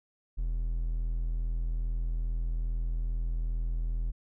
triangle tone, 41.2 Hz, E1, in tune, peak -26 dBFS, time 0.37-4.12 s, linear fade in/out 20 ms, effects none

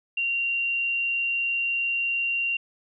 sine tone, 2763 Hz, F7, 19 cents flat, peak -23 dBFS, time 0.17-2.57 s, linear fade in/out 5 ms, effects none

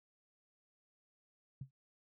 sine tone with exponential decay, 133.7 Hz, C3, 38 cents sharp, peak -38 dBFS, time 1.61-1.71 s, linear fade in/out 5 ms, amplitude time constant 20 ms, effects none

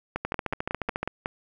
two click trains, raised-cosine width 0.5 ms, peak -13 / -13 dBFS, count 12 / 7, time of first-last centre 0.25-1.03 / 0.16-1.259 s, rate 14.1 / 5.46 Hz, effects 9-bit

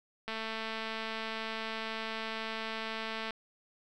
click train, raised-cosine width 0.3 ms, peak -22 dBFS, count 673, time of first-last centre 0.28-3.307 s, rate 222 Hz, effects none

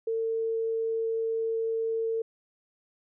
sine tone, 451 Hz, A4, 43 cents sharp, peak -26 dBFS, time 0.07-2.22 s, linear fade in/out 5 ms, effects none

